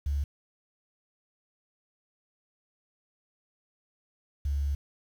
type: tone pair in turn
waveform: sine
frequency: 71.3 / 70.81 Hz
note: C#2 / C#2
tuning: +49 / +37 cents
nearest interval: unison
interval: 12 cents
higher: first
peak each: -25 dBFS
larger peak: neither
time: 0.06-0.24 / 4.45-4.75 s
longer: second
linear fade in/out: 5 ms
effects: tanh soft clip ceiling -21 dBFS + 9-bit